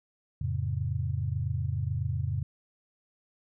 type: chord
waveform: sine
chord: F augmented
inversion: none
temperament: just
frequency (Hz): 87.31 / 109.13 / 136.42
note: F2 / A2 / C#3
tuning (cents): 0 / -14 / -27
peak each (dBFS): -32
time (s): 0.41-2.43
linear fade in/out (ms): 5
effects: none